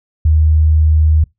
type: tone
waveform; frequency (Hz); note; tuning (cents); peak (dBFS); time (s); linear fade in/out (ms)
sine; 77.78; D#2; 0; -7; 0.25-1.24; 5
effects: noise-tail reverb RT60 0.2 s tail -25 dB re dry